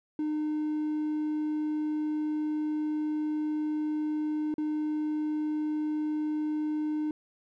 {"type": "tone with dropouts", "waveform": "triangle", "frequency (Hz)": 304.6, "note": "D#4", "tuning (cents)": -37, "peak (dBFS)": -25, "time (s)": [0.19, 7.11], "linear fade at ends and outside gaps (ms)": 2, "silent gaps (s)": [4.541, 4.581], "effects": ["tanh soft clip ceiling -21 dBFS"]}